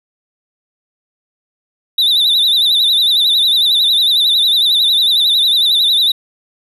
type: tone with vibrato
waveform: triangle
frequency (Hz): 3729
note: A#7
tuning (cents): 0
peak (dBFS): -8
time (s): 1.98-6.12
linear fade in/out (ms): 5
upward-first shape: sine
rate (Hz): 11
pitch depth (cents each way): 110
effects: none